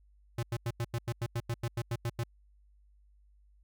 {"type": "tone bursts", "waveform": "square", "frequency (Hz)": 117.5, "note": "A#2", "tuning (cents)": 14, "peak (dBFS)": -31, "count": 14, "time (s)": [0.38, 2.236], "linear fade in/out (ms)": 5, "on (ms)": 49, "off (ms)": 90, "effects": ["added 50 Hz sine -60 dBFS peak until 3.63 s"]}